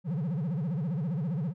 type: tone with vibrato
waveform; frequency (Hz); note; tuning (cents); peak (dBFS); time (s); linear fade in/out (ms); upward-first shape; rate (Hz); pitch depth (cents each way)
triangle; 160; D#3; +49; -26; 0.04-1.54; 50; sine; 15; 270
effects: none